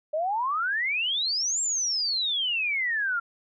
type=exponential two-way sweep; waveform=sine; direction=up then down; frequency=593 to 7550 to 1363 Hz; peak=-24 dBFS; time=0.13-3.2 s; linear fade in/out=10 ms; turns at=1.61 s; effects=none